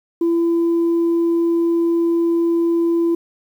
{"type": "tone", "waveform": "sine", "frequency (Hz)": 337, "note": "E4", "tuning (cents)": 38, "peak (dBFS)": -12, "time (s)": [0.21, 3.15], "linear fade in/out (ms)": 5, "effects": ["tanh soft clip ceiling -12 dBFS", "8-bit"]}